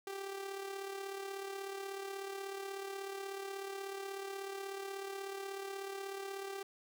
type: tone with amplitude modulation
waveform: sawtooth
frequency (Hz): 392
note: G4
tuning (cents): 0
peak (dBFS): -35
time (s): 0.07-6.63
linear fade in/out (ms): 2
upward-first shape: sine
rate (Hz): 36.4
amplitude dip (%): 50
effects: none

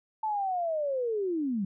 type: linear sweep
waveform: sine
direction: down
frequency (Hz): 884 to 183.8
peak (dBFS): -27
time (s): 0.23-1.65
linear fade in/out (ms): 5
effects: none

